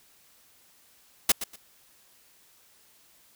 white noise with echo, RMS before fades -19 dBFS, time 1.29-1.32 s, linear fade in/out 5 ms, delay 120 ms, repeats 2, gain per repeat -13 dB, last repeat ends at 1.56 s, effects white hiss -60 dBFS RMS until 3.35 s

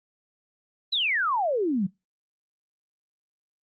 sine exponential sweep, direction down, 4102 to 173.3 Hz, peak -22 dBFS, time 0.92-1.87 s, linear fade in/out 10 ms, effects noise-tail reverb RT60 0.2 s tail -22 dB re dry + Opus 24 kbps

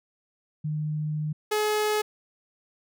sine / sawtooth tone pair in turn, 152.4 / 424.4 Hz, D#3 / G#4, -36 / +38 cents, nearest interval octave + tritone, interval 1774 cents, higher second, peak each -26 / -19 dBFS, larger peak second, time 0.64-1.33 / 1.51-2.02 s, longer first, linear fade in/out 10 ms, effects none

